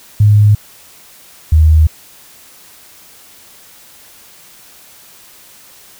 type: tone pair in turn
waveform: sine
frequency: 104.5 / 78.29 Hz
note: G#2 / D#2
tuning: +11 / +11 cents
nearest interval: perfect fourth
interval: 500 cents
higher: first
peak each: -4 dBFS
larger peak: neither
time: 0.2-0.55 / 1.52-1.87 s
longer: neither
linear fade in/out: 5 ms
effects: white hiss -41 dBFS RMS until 5.99 s